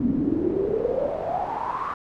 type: noise with band-pass filter sweep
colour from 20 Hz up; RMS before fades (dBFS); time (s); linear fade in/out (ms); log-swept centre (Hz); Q
brown; -25; 0-1.94; 5; 230 to 1200; 9.5
effects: none